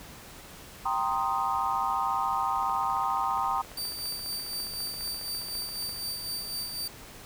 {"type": "chord", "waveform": "sine", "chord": "C minor seventh", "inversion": "second", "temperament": "equal", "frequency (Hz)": [784, 932.3, 1046.5, 1244.5], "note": ["G5", "Bb5", "C6", "Eb6"], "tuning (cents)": [0, 0, 0, 0], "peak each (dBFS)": -31, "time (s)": [0.85, 3.62], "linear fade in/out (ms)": 10}
{"type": "click train", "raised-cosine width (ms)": 0.5, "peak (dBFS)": -31, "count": 51, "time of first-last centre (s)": [2.56, 5.961], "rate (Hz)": 14.7}
{"type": "tone with tremolo", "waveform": "sawtooth", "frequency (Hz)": 4638, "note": "D8", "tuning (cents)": -22, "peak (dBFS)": -28, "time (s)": [3.77, 6.88], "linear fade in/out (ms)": 5, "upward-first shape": "sine", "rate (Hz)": 4, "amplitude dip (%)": 45}
{"effects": ["pink hiss -47 dBFS RMS until 7.25 s"]}